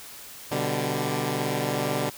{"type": "chord", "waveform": "10% pulse", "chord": "G major", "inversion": "first", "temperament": "equal with one note detuned", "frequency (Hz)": [124.76, 146.83, 196], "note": ["B2", "D3", "G3"], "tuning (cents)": [18, 0, 0], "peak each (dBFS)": [-21, -20, -24], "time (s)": [0.51, 2.1], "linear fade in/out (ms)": 10, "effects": ["white hiss -43 dBFS RMS until 2.17 s"]}